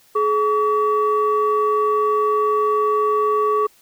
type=tone pair together; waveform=sine; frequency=424 / 1137.2 Hz; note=G#4 / C#6; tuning=+36 / +44 cents; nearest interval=octave + perfect fourth; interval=1708 cents; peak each=-17 dBFS; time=0.15-3.67 s; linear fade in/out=10 ms; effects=tanh soft clip ceiling -9 dBFS + white hiss -54 dBFS RMS until 3.81 s